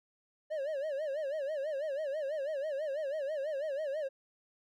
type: tone with vibrato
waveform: triangle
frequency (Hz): 583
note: D5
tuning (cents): -13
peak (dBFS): -31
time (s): 0.5-4.09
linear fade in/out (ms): 20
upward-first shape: sine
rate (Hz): 6.1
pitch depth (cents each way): 150
effects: none